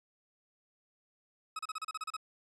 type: tone bursts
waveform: 40% pulse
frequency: 1276 Hz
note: D#6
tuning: 43 cents sharp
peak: -35 dBFS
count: 10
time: 1.56-2.167 s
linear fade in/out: 5 ms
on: 31 ms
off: 33 ms
effects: resampled to 24000 Hz